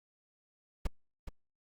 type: noise with echo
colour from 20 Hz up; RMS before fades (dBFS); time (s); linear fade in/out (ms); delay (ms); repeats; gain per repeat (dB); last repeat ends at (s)
brown; -29; 0.85-0.87; 5; 420; 1; -10; 1.29
effects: Opus 48 kbps